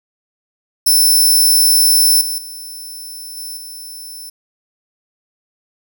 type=tone with level steps; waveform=10% pulse; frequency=5320 Hz; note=E8; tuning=15 cents sharp; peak=-3 / -13 / -23 / -20 / -24 dBFS; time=0.86-4.3 s; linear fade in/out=10 ms; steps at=2.21 / 2.38 / 3.37 / 3.57 s; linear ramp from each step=2 ms; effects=none